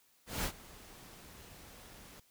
pink noise with ADSR envelope, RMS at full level -34 dBFS, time 0.26-2.2 s, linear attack 180 ms, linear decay 78 ms, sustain -20 dB, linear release 5 ms, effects white hiss -69 dBFS RMS until 2.3 s

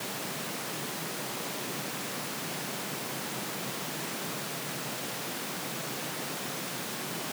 pink high-pass noise, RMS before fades -36 dBFS, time 0-7.32 s, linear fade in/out 5 ms, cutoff 130 Hz, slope 48 dB/octave, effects none

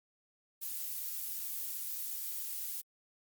violet noise, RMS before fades -39 dBFS, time 0.61-2.82 s, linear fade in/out 20 ms, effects Opus 48 kbps

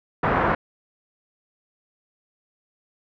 white low-pass noise, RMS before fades -21 dBFS, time 0.23-0.55 s, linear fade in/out 5 ms, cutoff 1500 Hz, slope 24 dB/octave, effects none

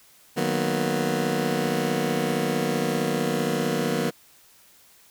20% pulse chord, B major seventh, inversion first, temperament just, 154.34 / 185.21 / 231.5 / 246.9 Hz, D#3 / F#3 / A#3 / B3, -14 / +2 / -12 / 0 cents, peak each -24 dBFS, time 0.36-4.11 s, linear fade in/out 20 ms, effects white hiss -55 dBFS RMS until 5.1 s

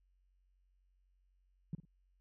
sine tone with echo, 162.8 Hz, E3, 21 cents flat, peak -35 dBFS, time 1.73-1.75 s, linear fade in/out 2 ms, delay 51 ms, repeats 2, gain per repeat -12 dB, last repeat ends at 1.852 s, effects added 46 Hz sine -70 dBFS peak until 2.2 s

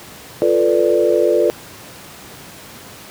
sine chord, B half-diminished seventh, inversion second, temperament equal, 349.2 / 440 / 493.9 / 587.3 Hz, F4 / A4 / B4 / D5, 0 / 0 / 0 / 0 cents, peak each -17 dBFS, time 0.42-1.5 s, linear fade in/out 0 ms, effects pink hiss -37 dBFS RMS until 3.1 s + high-pass 100 Hz 12 dB/octave

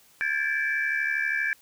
sine tone cluster, 1600 / 1673 / 1745 / 2321 Hz, G6 / G#6 / A6 / D7, +35 / +12 / -15 / -21 cents, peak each -29 dBFS, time 0.21-1.53 s, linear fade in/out 0 ms, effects tanh soft clip ceiling -15 dBFS + white hiss -58 dBFS RMS until 1.61 s

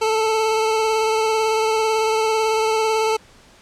25% pulse tone with vibrato, 440 Hz, A4, in tune, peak -13 dBFS, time 0.01-3.17 s, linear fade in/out 10 ms, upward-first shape triangle, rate 18 Hz, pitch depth 25 cents each way, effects pink hiss -49 dBFS RMS until 3.61 s + low-pass 8000 Hz 12 dB/octave

